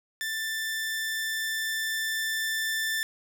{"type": "tone with level ramp", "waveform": "sawtooth", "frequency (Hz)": 1772, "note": "A6", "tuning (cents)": 12, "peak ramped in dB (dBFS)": [-26, -23], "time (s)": [0.21, 3.03], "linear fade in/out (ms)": 0, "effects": []}